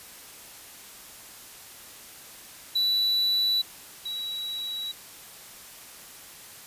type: tone pair in turn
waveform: triangle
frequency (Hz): 3951 / 3894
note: B7 / B7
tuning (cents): 0 / -25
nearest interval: unison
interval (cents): 25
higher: first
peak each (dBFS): -20 / -29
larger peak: first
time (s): 2.75-3.62 / 4.05-4.92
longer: neither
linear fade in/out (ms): 10
effects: white hiss -46 dBFS RMS until 6.66 s + resampled to 32000 Hz